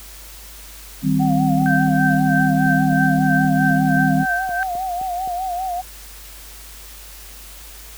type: chord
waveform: sine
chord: C minor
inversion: first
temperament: just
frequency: 156.98 / 196.22 / 261.6 Hz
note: Eb3 / G3 / C4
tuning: +16 / +2 / 0 cents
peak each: -19 / -20 / -18 dBFS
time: 1.02-4.26 s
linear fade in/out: 50 ms
type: tone with vibrato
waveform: sine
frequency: 730 Hz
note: F#5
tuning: 24 cents flat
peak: -21 dBFS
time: 1.19-5.82 s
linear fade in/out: 20 ms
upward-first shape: sine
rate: 5 Hz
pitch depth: 78 cents each way
type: click train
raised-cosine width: 2 ms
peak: -25 dBFS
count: 15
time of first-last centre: 1.62-5.275 s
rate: 3.83 Hz
type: tone with tremolo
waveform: sine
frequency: 1557 Hz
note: G6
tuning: 12 cents flat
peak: -17 dBFS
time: 1.66-4.63 s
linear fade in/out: 0 ms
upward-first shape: triangle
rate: 3.1 Hz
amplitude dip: 90%
effects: added 50 Hz sine -40 dBFS peak until 7.97 s + white hiss -40 dBFS RMS until 7.97 s